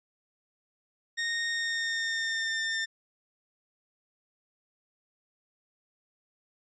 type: tone with pitch glide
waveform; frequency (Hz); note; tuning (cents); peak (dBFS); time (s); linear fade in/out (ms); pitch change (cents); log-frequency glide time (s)
sawtooth; 1851 to 1801.4; A#6 to A6; -13 to +40; -25; 1.17-2.86; 20; -47; 1.48-2.56
effects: resampled to 16000 Hz